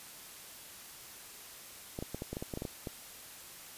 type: clicks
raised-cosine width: 2 ms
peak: -24 dBFS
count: 12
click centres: 1.989 / 2.025 / 2.146 / 2.221 / 2.33 / 2.369 / 2.425 / 2.538 / 2.574 / 2.621 / 2.652 / 2.872 s
effects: white hiss -50 dBFS RMS until 3.77 s + resampled to 32000 Hz